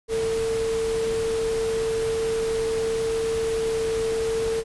sine tone in noise, 450.1 Hz, A4, 39 cents sharp, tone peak -22 dBFS, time 0.08-4.64 s, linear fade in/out 50 ms, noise pink, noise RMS -34 dBFS, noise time 0.08-4.64 s, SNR +9 dB, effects resampled to 24000 Hz

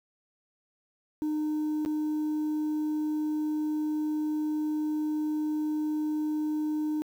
sine tone with dropouts, 305.3 Hz, D#4, 33 cents flat, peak -24 dBFS, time 1.22-7.02 s, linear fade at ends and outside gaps 0 ms, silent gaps 1.85-1.86 s, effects tanh soft clip ceiling -26 dBFS + 9-bit

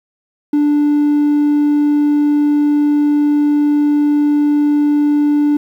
triangle tone, 293.7 Hz, D4, in tune, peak -7 dBFS, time 0.53-5.57 s, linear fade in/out 5 ms, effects tanh soft clip ceiling -4 dBFS + 8-bit

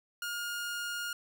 sawtooth tone, 1421 Hz, F6, 30 cents sharp, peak -31 dBFS, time 0.22-1.13 s, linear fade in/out 2 ms, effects none

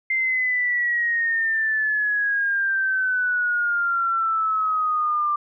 sine exponential sweep, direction down, 2093 to 1184 Hz, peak -19 dBFS, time 0.1-5.36 s, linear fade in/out 5 ms, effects none

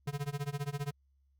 square tone with tremolo, 143.2 Hz, D3, 43 cents flat, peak -32 dBFS, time 0.07-0.91 s, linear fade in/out 5 ms, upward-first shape sine, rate 15 Hz, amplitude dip 95%, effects added 68 Hz sine -67 dBFS peak until 1.39 s + Opus 48 kbps

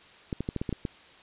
clicks, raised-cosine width 3 ms, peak -17 dBFS, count 8, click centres 0.328 / 0.406 / 0.489 / 0.563 / 0.615 / 0.692 / 0.727 / 0.852 s, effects white hiss -53 dBFS RMS until 1.22 s + resampled to 8000 Hz

